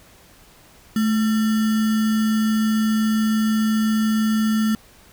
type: tone with sample-and-hold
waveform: sine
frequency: 217.9 Hz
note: A3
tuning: 17 cents flat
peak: -16 dBFS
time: 0.96-4.75 s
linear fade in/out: 2 ms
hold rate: 1575 Hz
effects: pink hiss -50 dBFS RMS until 5.12 s